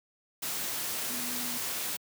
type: tone in noise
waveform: sine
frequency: 244.8 Hz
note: B3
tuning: 15 cents flat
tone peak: -41 dBFS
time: 1.09-1.58 s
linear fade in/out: 10 ms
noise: white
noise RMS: -34 dBFS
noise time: 0.42-1.97 s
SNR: -10 dB
effects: high-pass 100 Hz 12 dB/octave